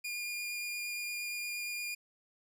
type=tone with vibrato; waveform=sawtooth; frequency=2421 Hz; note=D#7; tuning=48 cents flat; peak=-33 dBFS; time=0.04-1.95 s; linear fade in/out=10 ms; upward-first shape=sine; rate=8.6 Hz; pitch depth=9 cents each way; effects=none